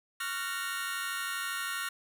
sawtooth chord, Gb major seventh, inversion second, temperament just, 1110 / 1387.5 / 1480 / 1850 Hz, Db6 / F6 / Gb6 / Bb6, +2 / -12 / 0 / -14 cents, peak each -38 / -33 / -37 / -34 dBFS, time 0.2-1.89 s, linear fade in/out 5 ms, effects none

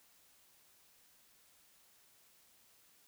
silence, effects white hiss -67 dBFS RMS until 3.07 s

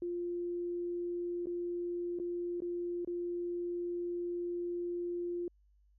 sine tone with dropouts, 349.2 Hz, F4, in tune, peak -34 dBFS, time 0.02-5.48 s, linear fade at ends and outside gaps 2 ms, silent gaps 1.458-1.469 / 2.189-2.198 / 2.604-2.62 / 3.048-3.074 s, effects added 50 Hz sine -64 dBFS peak until 5.98 s

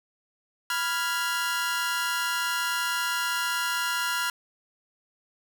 sawtooth chord, F diminished, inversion second, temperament equal, 987.8 / 1396.9 / 1661.2 Hz, Cb6 / F6 / Ab6, 0 / 0 / 0 cents, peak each -28 / -24 / -30 dBFS, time 0.7-4.3 s, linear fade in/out 2 ms, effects none

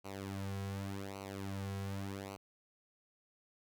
sawtooth tone with flanger, 98 Hz, G2, in tune, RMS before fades -42 dBFS, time 0.04-2.37 s, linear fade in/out 20 ms, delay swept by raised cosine 0.57 to 3.37 ms, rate 0.87 Hz, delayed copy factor -0.85, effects none

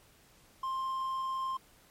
triangle tone, 1054 Hz, C6, 12 cents sharp, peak -30 dBFS, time 0.63-1.57 s, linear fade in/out 5 ms, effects pink hiss -62 dBFS RMS until 1.9 s + MP3 64 kbps

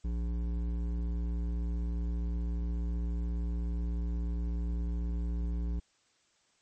sine tone with hard clipping, 58.27 Hz, A#1, in tune, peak -32 dBFS, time 0.04-5.8 s, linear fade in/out 10 ms, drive 11 dB, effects white hiss -70 dBFS RMS until 6.61 s + MP3 32 kbps

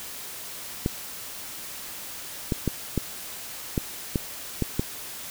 clicks, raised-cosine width 3 ms, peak -10 dBFS, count 8, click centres 0.861 / 2.522 / 2.677 / 2.977 / 3.778 / 4.158 / 4.623 / 4.795 s, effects white hiss -38 dBFS RMS until 5.3 s

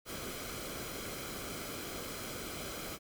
pink noise with comb filter, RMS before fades -42 dBFS, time 0.05-2.99 s, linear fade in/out 50 ms, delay 1.1 ms, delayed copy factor -0.55, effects none

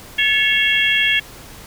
harmonic tone with a mistuned harmonic, 548 Hz, C#5, 20 cents flat, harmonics 3 / 4 / 5 / 6, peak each -19 / -19 / -19 / -19 dBFS, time 0.18-1.2 s, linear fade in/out 10 ms, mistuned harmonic 3, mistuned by +82 cents, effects pink hiss -39 dBFS RMS until 1.66 s

